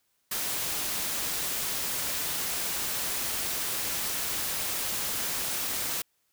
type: noise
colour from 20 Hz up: white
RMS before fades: -31 dBFS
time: 0.31-6.02 s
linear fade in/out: 5 ms
effects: white hiss -73 dBFS RMS until 6.32 s